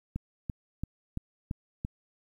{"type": "click train", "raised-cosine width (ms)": 5, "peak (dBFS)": -20, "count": 6, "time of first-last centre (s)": [0.16, 1.849], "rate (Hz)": 2.96, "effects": ["10-bit"]}